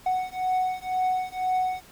triangle beating tone pair, 740 / 742 Hz, F#5 / F#5, 0 / +5 cents, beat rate 2 Hz, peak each -25 dBFS, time 0.06-1.81 s, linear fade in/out 5 ms, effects pink hiss -51 dBFS RMS until 1.91 s

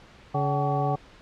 harmonic tone with a mistuned harmonic, 141.7 Hz, C#3, 38 cents sharp, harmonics 1 / 2 / 3 / 4 / 5 / 6 / 8, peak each -26 / -35 / -32 / -33 / -27 / -36 / -35 dBFS, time 0.34-0.96 s, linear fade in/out 10 ms, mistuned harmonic 5, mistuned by +110 cents, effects pink hiss -51 dBFS RMS until 1.21 s + low-pass 4000 Hz 12 dB/octave

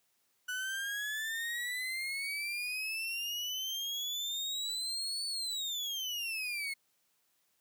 35% pulse exponential two-way sweep, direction up then down, 1480 to 4500 to 2163 Hz, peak -33 dBFS, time 0.48-6.74 s, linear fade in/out 10 ms, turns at 5.26 s, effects white hiss -75 dBFS RMS until 7.6 s + high-pass 100 Hz 12 dB/octave

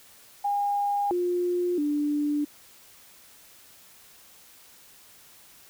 sine tone with pitch steps, 812 / 354.6 / 294 Hz, G#5 / F4 / D4, -39 / +26 / +2 cents, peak -23 dBFS, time 0.44-2.45 s, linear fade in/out 10 ms, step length 670 ms, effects white hiss -53 dBFS RMS until 5.69 s

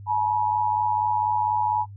sine tone pair together, 856 / 960.2 Hz, A5 / B5, -48 / -49 cents, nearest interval major second, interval 199 cents, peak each -23 dBFS, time 0.06-1.86 s, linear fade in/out 50 ms, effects noise-tail reverb RT60 0.1 s tail -21 dB re dry + added 100 Hz sine -38 dBFS peak until 1.96 s

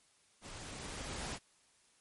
pink noise with level ramp, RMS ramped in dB -49 to -40 dBFS, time 0.41-1.39 s, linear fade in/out 50 ms, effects white hiss -69 dBFS RMS until 2 s + MP3 48 kbps

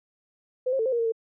sine tone with pitch steps, 508 / 535 / 446.5 / 522 / 472.1 / 459.6 / 450.2 Hz, B4 / C5 / A4 / C5 / A#4 / A#4 / A4, +49 / +38 / +25 / -4 / +22 / -25 / +40 cents, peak -22 dBFS, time 0.66-1.122 s, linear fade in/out 10 ms, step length 66 ms, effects none

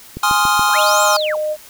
click train, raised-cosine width 3 ms, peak -14 dBFS, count 4, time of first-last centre 0.17-0.594 s, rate 7.07 Hz
square chord, F minor seventh, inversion first, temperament equal, 830.6 / 1046.5 / 1244.5 / 1396.9 Hz, Ab5 / C6 / Eb6 / F6, 0 / 0 / 0 / 0 cents, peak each -19 dBFS, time 0.23-1.17 s, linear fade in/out 5 ms
sine linear two-way sweep, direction up then down, 320.7 to 7750 to 320.7 Hz, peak -21 dBFS, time 0.68-1.38 s, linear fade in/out 50 ms, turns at 1.02 s
sine tone with pitch glide, 618 to 611.6 Hz, D#5 to D#5, -12 to -30 cents, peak -17 dBFS, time 0.74-1.57 s, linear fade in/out 50 ms, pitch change -18 cents, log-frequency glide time 0.91-1.45 s
effects white hiss -41 dBFS RMS until 1.69 s

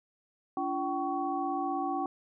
sine tone cluster, 287.7 / 343.5 / 767 / 1118 Hz, D4 / F4 / G5 / C#6, -36 / -29 / -38 / +14 cents, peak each -35 / -37 / -32 / -37 dBFS, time 0.57-2.06 s, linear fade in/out 2 ms, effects none

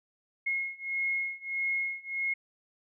sine beating tone pair, 2160 / 2161.6 Hz, C#7 / C#7, -45 / -44 cents, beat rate 1.6 Hz, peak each -33 / -32 dBFS, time 0.46-2.34 s, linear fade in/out 10 ms, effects none

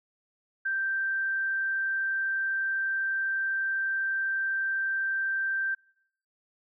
sine tone, 1568 Hz, G6, in tune, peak -26 dBFS, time 0.65-5.75 s, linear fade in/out 10 ms, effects noise-tail reverb RT60 0.7 s tail -26 dB re dry

